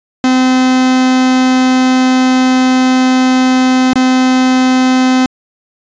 45% pulse tone with dropouts, 257 Hz, C4, 31 cents flat, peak -7 dBFS, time 0.24-5.26 s, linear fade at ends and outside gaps 1 ms, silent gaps 3.933-3.957 s, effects resampled to 16000 Hz

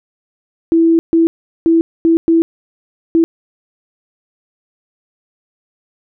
sine tone bursts at uneven times, 330 Hz, E4, 2 cents sharp, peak -7 dBFS, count 6, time 0.72-0.99 / 1.13-1.27 / 1.66-1.81 / 2.05-2.17 / 2.28-2.42 / 3.15-3.24 s, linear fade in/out 0 ms, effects none

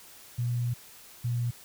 sine tone pair in turn, 120.9 / 120.2 Hz, B2 / B2, -36 / -46 cents, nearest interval unison, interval 10 cents, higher first, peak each -26 dBFS, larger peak neither, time 0.38-0.74 / 1.24-1.51 s, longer first, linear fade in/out 10 ms, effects white hiss -51 dBFS RMS until 1.64 s

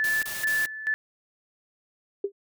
sine tone with tremolo, 1743 Hz, A6, 17 cents flat, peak -22 dBFS, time 0-0.94 s, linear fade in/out 0 ms, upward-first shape square, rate 2.3 Hz, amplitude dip 75%
white noise bursts, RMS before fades -35 dBFS, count 3, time 0.04-0.66 s, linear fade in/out 2 ms, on 190 ms, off 25 ms
sine tone with exponential decay, 399.3 Hz, G4, 32 cents sharp, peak -20 dBFS, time 2.24-2.32 s, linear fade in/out 5 ms, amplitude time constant 17 ms
effects none

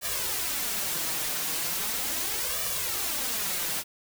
white noise with flanger, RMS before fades -30 dBFS, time 0.01-3.84 s, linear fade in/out 50 ms, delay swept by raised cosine 1.7 to 6.6 ms, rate 0.38 Hz, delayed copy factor +0.7, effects none

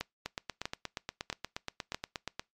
two click trains, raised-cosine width 0.2 ms, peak -18 / -16 dBFS, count 19 / 4, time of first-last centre 0.26-2.395 / 0.01-1.945 s, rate 8.43 / 1.55 Hz, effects noise-tail reverb RT60 0.2 s tail -24 dB re dry + MP3 96 kbps

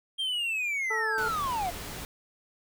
triangle linear sweep, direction down, 3216 to 668 Hz, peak -26 dBFS, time 0.18-1.71 s, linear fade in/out 20 ms
harmonic tone, 440 Hz, A4, in tune, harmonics 1 / 2 / 3, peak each -34 / -34 / -34 dBFS, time 0.9-1.29 s, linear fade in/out 10 ms
pink noise, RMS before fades -39 dBFS, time 1.18-2.05 s, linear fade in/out 0 ms
effects none

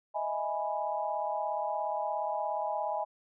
sine chord, E major seventh, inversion third, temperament equal, 622.3 / 659.3 / 830.6 / 987.8 Hz, D#5 / E5 / G#5 / B5, 0 / 0 / 0 / 0 cents, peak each -36 / -38 / -33 / -38 dBFS, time 0.14-3.05 s, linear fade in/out 20 ms, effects none

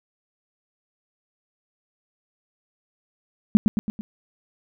sine tone with echo, 212.2 Hz, G#3, 38 cents sharp, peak -8 dBFS, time 3.55-3.57 s, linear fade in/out 0 ms, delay 110 ms, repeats 4, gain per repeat -5 dB, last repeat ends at 4.01 s, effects none

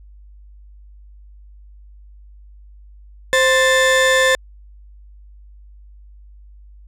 35% pulse tone pair together, 523.3 / 1766.8 Hz, C5 / A6, 0 / +7 cents, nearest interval octave + major sixth, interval 2107 cents, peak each -13 dBFS, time 3.33-4.35 s, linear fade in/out 0 ms, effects added 50 Hz sine -40 dBFS peak until 6.87 s + low-pass 9000 Hz 12 dB/octave

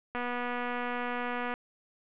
click train, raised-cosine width 0.5 ms, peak -20 dBFS, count 340, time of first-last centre 0.15-1.539 s, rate 244 Hz, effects resampled to 8000 Hz + 10-bit

